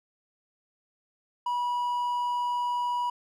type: tone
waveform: triangle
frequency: 973 Hz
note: B5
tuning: 26 cents flat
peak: -24 dBFS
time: 1.46-3.1 s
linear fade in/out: 5 ms
effects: none